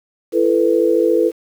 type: chord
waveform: sine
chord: E suspended fourth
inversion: none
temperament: equal with one note detuned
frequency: 335.8 / 440 / 493.9 Hz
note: E4 / A4 / B4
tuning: +32 / 0 / 0 cents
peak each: -16 dBFS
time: 0.32-1.32 s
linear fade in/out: 50 ms
effects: 7-bit